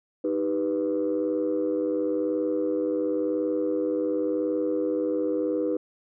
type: chord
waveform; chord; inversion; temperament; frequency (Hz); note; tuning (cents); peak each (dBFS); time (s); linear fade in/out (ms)
sine; Eb augmented; none; equal; 311.1 / 392 / 493.9; Eb4 / G4 / B4; 0 / 0 / 0; -26 / -29 / -26; 0.24-5.77; 5
effects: tanh soft clip ceiling -17 dBFS

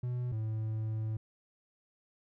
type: tone pair in turn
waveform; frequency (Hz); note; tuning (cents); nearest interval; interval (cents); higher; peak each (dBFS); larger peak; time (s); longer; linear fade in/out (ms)
triangle; 123.47 / 109.65; B2 / A2; 0 / -6; major second; 206; first; -30 / -30; neither; 0.03-0.32 / 0.32-1.17; second; 5
effects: none

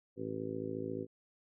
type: harmonic tone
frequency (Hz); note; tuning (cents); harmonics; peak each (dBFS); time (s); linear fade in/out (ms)
54.2; A1; -25; 2 / 3 / 4 / 5 / 6 / 7 / 8 / 9; -47 / -47 / -48 / -42 / -49 / -41 / -49 / -44; 0.16-1.07; 50
effects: none

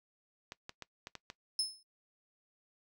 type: clicks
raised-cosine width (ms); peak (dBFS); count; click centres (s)
0.2; -26; 6; 0.521 / 0.694 / 0.823 / 1.071 / 1.153 / 1.301
type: tone with exponential decay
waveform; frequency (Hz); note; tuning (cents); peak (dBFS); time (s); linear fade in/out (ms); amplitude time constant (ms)
35% pulse; 5220; E8; -18; -25; 1.59-1.83; 2; 52
effects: noise-tail reverb RT60 0.1 s tail -20 dB re dry

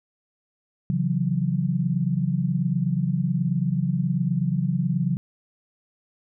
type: tone cluster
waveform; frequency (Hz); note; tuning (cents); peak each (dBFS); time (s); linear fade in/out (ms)
sine; 136.7 / 165.7 / 184.4; C#3 / E3 / F#3; -24 / +9 / -6; -25; 0.9-5.17; 0
effects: none

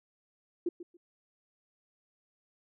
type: tone with echo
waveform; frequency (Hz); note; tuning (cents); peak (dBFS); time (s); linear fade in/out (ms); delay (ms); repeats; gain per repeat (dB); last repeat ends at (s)
sine; 347.4; F4; -9; -27; 0.66-0.69; 5; 140; 2; -14; 0.97
effects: none

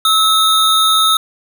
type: tone pair together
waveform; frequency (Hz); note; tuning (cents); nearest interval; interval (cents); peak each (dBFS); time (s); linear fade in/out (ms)
square; 1298 / 3679; E6 / A#7; -27 / -24; octave + tritone; 1803; -13; 0.05-1.17; 2
effects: none

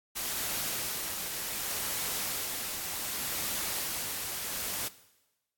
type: noise with tremolo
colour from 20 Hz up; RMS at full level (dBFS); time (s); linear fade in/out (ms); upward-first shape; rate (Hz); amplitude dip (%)
white; -33; 0.15-4.89; 20; sine; 0.66; 30
effects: noise-tail reverb RT60 1.0 s tail -17 dB re dry + AAC 64 kbps

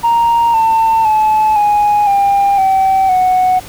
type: tone with pitch steps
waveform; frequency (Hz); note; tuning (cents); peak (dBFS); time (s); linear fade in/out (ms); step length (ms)
sine; 932.3 / 896.9 / 862.9 / 830.1 / 798.6 / 768.3 / 739.1; A#5 / A5 / A5 / G#5 / G5 / G5 / F#5; 0 / +33 / -34 / -1 / +32 / -35 / -2; -6; 0.03-3.6; 20; 510
effects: tanh soft clip ceiling -6 dBFS + pink hiss -33 dBFS RMS until 3.68 s

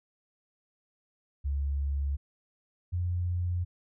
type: tone pair in turn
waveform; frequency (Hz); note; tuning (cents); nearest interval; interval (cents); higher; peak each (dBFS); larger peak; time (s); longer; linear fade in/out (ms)
sine; 70.2 / 88.45; C#2 / F2; +22 / +23; major third; 401; second; -27 / -27; neither; 1.44-2.17 / 2.92-3.65; neither; 20
effects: none

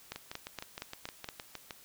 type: two click trains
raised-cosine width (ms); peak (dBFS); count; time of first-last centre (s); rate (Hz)
0.2; -21 / -23; 6 / 11; 0.12-1.288 / 0.16-1.708; 4.28 / 6.46
effects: white hiss -57 dBFS RMS until 1.84 s

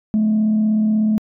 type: tone with frequency modulation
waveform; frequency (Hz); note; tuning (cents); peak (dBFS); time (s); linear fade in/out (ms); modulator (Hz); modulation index
sine; 215.5; A3; -36; -12; 0.14-1.18; 0; 36.4; 0.2
effects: tanh soft clip ceiling -11 dBFS

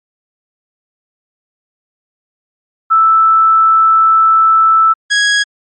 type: tone pair in turn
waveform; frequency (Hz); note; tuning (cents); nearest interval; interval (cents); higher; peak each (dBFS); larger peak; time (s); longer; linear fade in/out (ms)
sine / sawtooth; 1318.5 / 1658.1; E6 / G#6; 0 / -3; major third; 397; second; -5; neither; 2.9-4.94 / 5.1-5.44; first; 20
effects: MP3 32 kbps

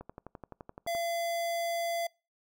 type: click train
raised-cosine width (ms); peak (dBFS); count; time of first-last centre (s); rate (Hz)
1; -29; 12; 0.01-0.95; 11.7
type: tone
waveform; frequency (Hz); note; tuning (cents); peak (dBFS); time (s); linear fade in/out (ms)
square; 680; F5; -46; -31; 0.87-2.07; 5
effects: noise-tail reverb RT60 0.3 s tail -26 dB re dry

